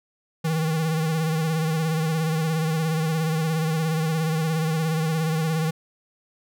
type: tone with vibrato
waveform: square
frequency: 159.6 Hz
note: D#3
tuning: 44 cents sharp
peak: -22 dBFS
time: 0.44-5.71 s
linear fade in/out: 10 ms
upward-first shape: sine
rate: 17 Hz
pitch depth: 50 cents each way
effects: none